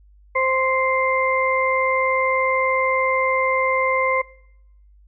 harmonic tone, 523.3 Hz, C5, in tune, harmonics 1 / 2 / 4, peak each -21 / -21 / -21 dBFS, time 0.35-4.22 s, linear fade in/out 10 ms, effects noise-tail reverb RT60 0.8 s tail -24 dB re dry + added 50 Hz sine -48 dBFS peak until 5.07 s

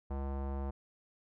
square tone with low-pass filter, 68.5 Hz, C#2, 20 cents flat, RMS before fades -37 dBFS, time 0.1-0.71 s, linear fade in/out 10 ms, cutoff 890 Hz, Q 1.7, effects none

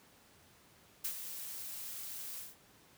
blue noise with ADSR envelope, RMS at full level -36 dBFS, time 1.04-2.56 s, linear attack 9 ms, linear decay 86 ms, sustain -8 dB, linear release 180 ms, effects pink hiss -63 dBFS RMS until 2.97 s + high-pass 80 Hz 12 dB/octave

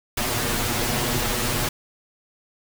pink noise with comb filter, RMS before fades -24 dBFS, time 0.17-1.69 s, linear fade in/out 5 ms, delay 8.3 ms, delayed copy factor +0.9, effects none

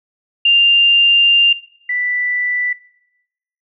sine tone pair in turn, 2794 / 1975.7 Hz, F7 / B6, 0 / 0 cents, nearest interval tritone, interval 600 cents, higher first, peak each -8 / -16 dBFS, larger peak first, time 0.45-1.53 / 1.89-2.73 s, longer first, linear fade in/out 5 ms, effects noise-tail reverb RT60 0.9 s tail -19 dB re dry

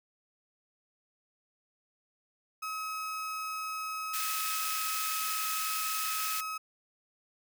35% pulse tone, 1278 Hz, D#6, 46 cents sharp, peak -33 dBFS, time 2.62-6.58 s, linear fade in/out 10 ms
white high-pass noise, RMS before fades -35 dBFS, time 4.13-6.41 s, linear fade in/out 10 ms, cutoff 1400 Hz, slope 48 dB/octave
effects none

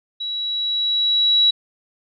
sine tone with level ramp, 3900 Hz, B7, 23 cents flat, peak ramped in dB -24 to -11 dBFS, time 0.2-1.51 s, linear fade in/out 10 ms, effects none

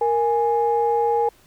sine tone pair together, 466.2 / 830.6 Hz, A#4 / G#5, 0 / 0 cents, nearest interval minor seventh, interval 1000 cents, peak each -19 dBFS, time 0.01-1.29 s, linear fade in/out 5 ms, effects tanh soft clip ceiling -9 dBFS + pink hiss -55 dBFS RMS until 1.46 s

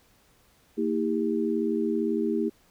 sine tone cluster, 229 / 321.9 / 399.7 Hz, A#3 / E4 / G4, -31 / -41 / +34 cents, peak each -28 dBFS, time 0.77-2.5 s, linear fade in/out 20 ms, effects pink hiss -62 dBFS RMS until 2.7 s

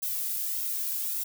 violet noise with flanger, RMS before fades -31 dBFS, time 0.02-1.24 s, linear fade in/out 10 ms, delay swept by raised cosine 1.7 to 2.25 ms, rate 1.7 Hz, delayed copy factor -0.85, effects none

